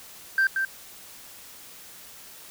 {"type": "tone with echo", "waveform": "sine", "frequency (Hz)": 1568, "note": "G6", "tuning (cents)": 0, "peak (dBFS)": -16, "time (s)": [0.38, 0.47], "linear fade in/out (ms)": 2, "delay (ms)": 180, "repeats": 1, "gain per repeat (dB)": -6, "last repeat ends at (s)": 0.65, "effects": ["tanh soft clip ceiling -16 dBFS", "white hiss -46 dBFS RMS until 2.5 s"]}